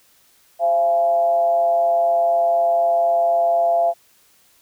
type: tone with frequency modulation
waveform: sine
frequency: 682 Hz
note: F5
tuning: 41 cents flat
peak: -14 dBFS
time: 0.59-3.94 s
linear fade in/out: 50 ms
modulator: 156 Hz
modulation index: 0.41
effects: white hiss -56 dBFS RMS until 4.61 s